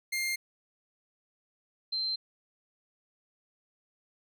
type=tone pair in turn; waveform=sawtooth / sine; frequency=2113 / 4122 Hz; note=C7 / C8; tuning=+16 / -27 cents; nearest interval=octave; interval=1157 cents; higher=second; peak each=-26 / -29 dBFS; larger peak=first; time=0.12-0.36 / 1.92-2.16 s; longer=neither; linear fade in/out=10 ms; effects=none